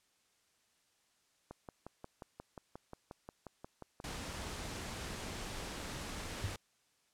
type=click train; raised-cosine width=1 ms; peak=-32 dBFS; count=15; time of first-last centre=1.51-4.001 s; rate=5.62 Hz
type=noise; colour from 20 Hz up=pink; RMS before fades=-43 dBFS; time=4.04-6.56 s; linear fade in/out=2 ms
type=tone with exponential decay; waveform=sine; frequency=98 Hz; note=G2; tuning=in tune; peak=-29 dBFS; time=6.44-6.57 s; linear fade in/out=0 ms; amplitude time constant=28 ms
effects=white hiss -74 dBFS RMS until 7.13 s + low-pass 9000 Hz 12 dB/octave